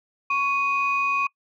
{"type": "tone pair together", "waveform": "sine", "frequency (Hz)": [1108.7, 2489], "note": ["C#6", "D#7"], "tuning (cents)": [0, 0], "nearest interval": "octave + major second", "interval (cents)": 1400, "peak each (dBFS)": [-22, -23], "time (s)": [0.3, 1.27], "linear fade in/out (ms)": 5, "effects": ["noise-tail reverb RT60 0.1 s tail -25 dB re dry", "tanh soft clip ceiling -13 dBFS"]}